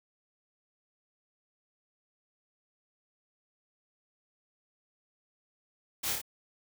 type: noise with echo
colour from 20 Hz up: white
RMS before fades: -34 dBFS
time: 6.03-6.13 s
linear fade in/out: 10 ms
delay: 29 ms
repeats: 3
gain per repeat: -2 dB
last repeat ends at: 6.217 s
effects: none